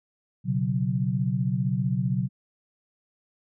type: chord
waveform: sine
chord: B suspended second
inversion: none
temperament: just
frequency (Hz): 123.47 / 138.9 / 185.21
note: B2 / C#3 / F#3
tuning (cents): 0 / +4 / +2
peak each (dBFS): -27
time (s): 0.44-2.29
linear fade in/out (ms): 50
effects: none